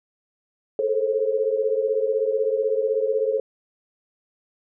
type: tone cluster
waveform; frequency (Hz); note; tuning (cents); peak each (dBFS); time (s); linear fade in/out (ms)
sine; 431.2 / 447.2 / 534; A4 / A4 / C5; -35 / +28 / +35; -24; 0.79-3.4; 2
effects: none